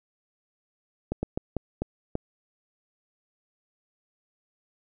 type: slowing click train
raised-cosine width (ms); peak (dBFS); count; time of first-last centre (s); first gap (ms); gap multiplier
2; -14; 6; 1.12-2.154; 110; 1.32
effects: none